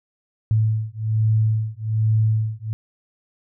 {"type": "beating tone pair", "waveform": "sine", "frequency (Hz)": [109, 110.2], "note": ["A2", "A2"], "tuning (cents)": [-16, 3], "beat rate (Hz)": 1.2, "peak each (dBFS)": -20, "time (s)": [0.51, 2.73], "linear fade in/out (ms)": 0, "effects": []}